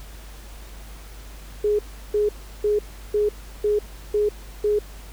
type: tone bursts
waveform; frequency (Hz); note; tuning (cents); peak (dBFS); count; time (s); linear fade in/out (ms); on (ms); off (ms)
sine; 417.8; G#4; +10; -17; 7; 1.64-4.79; 5; 150; 350
effects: added 50 Hz sine -38 dBFS peak until 5.12 s + pink hiss -46 dBFS RMS until 5.12 s